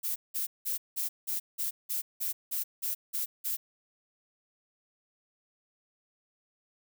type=noise bursts; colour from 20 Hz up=violet; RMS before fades=-32 dBFS; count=12; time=0.03-3.57 s; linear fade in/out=20 ms; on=130 ms; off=180 ms; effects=none